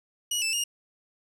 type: tone with pitch steps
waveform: 20% pulse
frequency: 2911 / 2644 / 2841 Hz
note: F#7 / E7 / F7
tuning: -29 / +5 / +29 cents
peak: -20 dBFS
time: 0.31-0.64 s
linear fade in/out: 5 ms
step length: 110 ms
effects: none